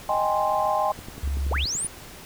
sine chord, Ab major seventh, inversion second, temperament equal, 622.3 / 784 / 830.6 / 1046.5 Hz, Eb5 / G5 / Ab5 / C6, 0 / 0 / 0 / 0 cents, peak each -26 dBFS, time 0.09-0.92 s, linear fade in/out 2 ms
click train, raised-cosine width 3 ms, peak -25 dBFS, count 10, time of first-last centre 0.99-1.847 s, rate 10.5 Hz
sine tone, 69.3 Hz, C#2, in tune, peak -23 dBFS, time 1.23-1.65 s, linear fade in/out 5 ms
sine linear sweep, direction up, 309.3 to 9956 Hz, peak -25 dBFS, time 1.51-1.87 s, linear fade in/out 2 ms
effects pink hiss -43 dBFS RMS until 2.25 s

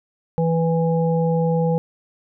harmonic tone, 164.81 Hz, E3, in tune, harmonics 1 / 3 / 5, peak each -18 / -21 / -28 dBFS, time 0.38-1.78 s, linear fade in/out 0 ms, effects none

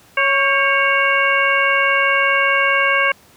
harmonic tone with a mistuned harmonic, 554.4 Hz, C#5, in tune, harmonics 1 / 2 / 3 / 4 / 5, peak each -22 / -19 / -18 / -18 / -21 dBFS, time 0.17-3.12 s, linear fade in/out 5 ms, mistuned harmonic 3, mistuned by -60 cents, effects pink hiss -49 dBFS RMS until 3.36 s + high-pass 80 Hz 12 dB/octave

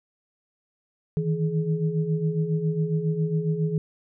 sine tone cluster, 154.4 / 161.7 / 420.9 Hz, D#3 / E3 / G#4, -13 / -33 / +23 cents, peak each -28 / -24 / -30 dBFS, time 1.17-3.78 s, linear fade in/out 0 ms, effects none

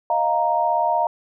sine chord, Eb suspended second, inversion none, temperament equal, 622.3 / 698.5 / 932.3 Hz, Eb5 / F5 / Bb5, 0 / 0 / 0 cents, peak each -24 / -21 / -20 dBFS, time 0.1-1.07 s, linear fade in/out 2 ms, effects none

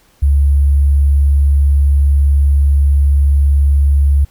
sine tone with sample-and-hold, 70.4 Hz, C#2, 27 cents sharp, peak -7 dBFS, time 0.22-4.25 s, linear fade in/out 10 ms, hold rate 11025 Hz, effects pink hiss -52 dBFS RMS until 4.3 s

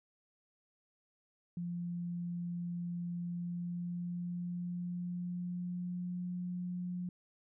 sine tone with pitch glide, 173.8 to 178.69 Hz, F3 to F3, -8 to +40 cents, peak -36 dBFS, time 1.57-7.09 s, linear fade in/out 2 ms, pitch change +48 cents, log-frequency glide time 3.22-6.25 s, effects none

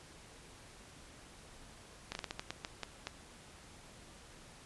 slowing click train, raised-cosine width 0.2 ms, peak -21 dBFS, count 10, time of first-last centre 2.12-3.071 s, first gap 31 ms, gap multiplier 1.29, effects pink hiss -56 dBFS RMS until 4.65 s + resampled to 24000 Hz

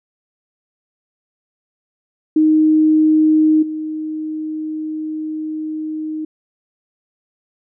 sine tone with level steps, 311.1 Hz, D#4, in tune, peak -9 / -21 dBFS, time 2.36-6.25 s, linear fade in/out 5 ms, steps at 3.62 s, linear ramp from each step 10 ms, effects none

